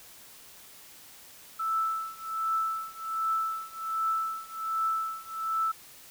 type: tone with tremolo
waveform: sine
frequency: 1318.5 Hz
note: E6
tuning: in tune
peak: -24 dBFS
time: 1.59-5.72 s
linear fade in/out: 10 ms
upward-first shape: triangle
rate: 1.3 Hz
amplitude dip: 95%
effects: white hiss -51 dBFS RMS until 6.1 s